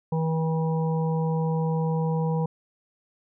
harmonic tone, 161.1 Hz, E3, 39 cents flat, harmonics 1 / 3 / 5 / 6, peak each -23 / -30 / -36 / -36 dBFS, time 0.12-2.46 s, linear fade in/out 5 ms, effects none

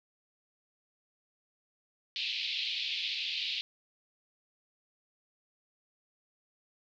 white band-pass noise, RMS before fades -35 dBFS, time 2.16-3.61 s, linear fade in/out 0 ms, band 2400 to 4300 Hz, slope 48 dB/octave, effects none

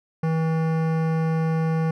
sine tone with hard clipping, 161.2 Hz, E3, 38 cents flat, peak -22 dBFS, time 0.23-1.91 s, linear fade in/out 5 ms, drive 17 dB, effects none

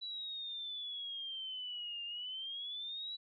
sine exponential two-way sweep, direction down then up, 3951 to 2794 to 3951 Hz, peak -40 dBFS, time 0.01-3.17 s, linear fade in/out 20 ms, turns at 2.04 s, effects none

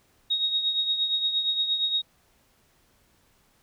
sine tone with tremolo, 3760 Hz, A#7, 14 cents sharp, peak -20 dBFS, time 0.3-2.02 s, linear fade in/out 10 ms, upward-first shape triangle, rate 8.6 Hz, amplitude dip 65%, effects pink hiss -64 dBFS RMS until 3.62 s

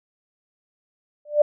sine tone with exponential growth, 593 Hz, D5, 17 cents sharp, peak -8 dBFS, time 1.25-1.42 s, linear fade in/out 5 ms, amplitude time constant 36 ms, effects none

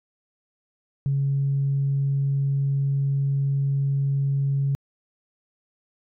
sine tone, 138.59 Hz, C#3, in tune, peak -19 dBFS, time 1.06-4.75 s, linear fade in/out 0 ms, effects tanh soft clip ceiling -15 dBFS

